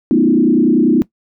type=tone with frequency modulation; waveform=sine; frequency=277.2 Hz; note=C#4; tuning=in tune; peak=-8 dBFS; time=0.11-1.02 s; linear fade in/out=0 ms; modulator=30.3 Hz; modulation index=2.2; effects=noise-tail reverb RT60 0.1 s tail -19 dB re dry